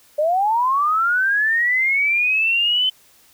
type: linear sweep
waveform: sine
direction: up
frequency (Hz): 579 to 3067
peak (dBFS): -15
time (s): 0.18-2.9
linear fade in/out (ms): 10
effects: white hiss -53 dBFS RMS until 3.33 s